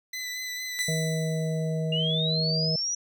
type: tone with vibrato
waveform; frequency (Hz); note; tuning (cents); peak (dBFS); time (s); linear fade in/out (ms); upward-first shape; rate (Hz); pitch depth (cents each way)
20% pulse; 2004; B6; +25; -27; 0.13-0.83; 5; sine; 4.4; 21
type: tone with exponential decay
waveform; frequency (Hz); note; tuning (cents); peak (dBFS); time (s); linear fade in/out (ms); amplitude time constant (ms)
15% pulse; 1989; B6; +12; -20; 0.79-2.36; 0; 340
type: harmonic tone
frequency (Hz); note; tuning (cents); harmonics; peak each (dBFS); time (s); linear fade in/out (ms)
159.4; D#3; +42; 1 / 3 / 4; -26 / -34 / -35; 0.88-2.76; 5
type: linear sweep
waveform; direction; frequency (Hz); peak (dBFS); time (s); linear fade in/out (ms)
sine; up; 2794 to 5880; -26; 1.92-2.95; 5
effects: none